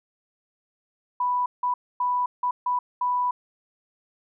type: tone bursts at uneven times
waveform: sine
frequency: 988 Hz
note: B5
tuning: in tune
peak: -21 dBFS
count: 6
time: 1.2-1.46 / 1.63-1.74 / 2-2.26 / 2.43-2.51 / 2.66-2.79 / 3.01-3.31 s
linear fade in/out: 5 ms
effects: none